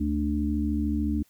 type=harmonic tone; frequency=73.8 Hz; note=D2; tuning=9 cents sharp; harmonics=1 / 3 / 4; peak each=-28 / -28 / -28 dBFS; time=0-1.23 s; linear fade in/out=10 ms; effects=white hiss -64 dBFS RMS until 1.29 s